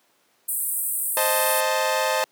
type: band-pass noise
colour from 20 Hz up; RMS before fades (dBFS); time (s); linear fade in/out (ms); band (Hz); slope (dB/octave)
pink; -26; 0.48-1.61; 10; 8300 to 16000; 96
type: chord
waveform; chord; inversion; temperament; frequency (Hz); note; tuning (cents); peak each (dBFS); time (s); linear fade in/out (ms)
sawtooth; A diminished; first; equal; 523.3 / 622.3 / 880; C5 / Eb5 / A5; 0 / 0 / 0; -21; 1.17-2.24; 0
effects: pink hiss -63 dBFS RMS until 2.31 s + high-pass 300 Hz 12 dB/octave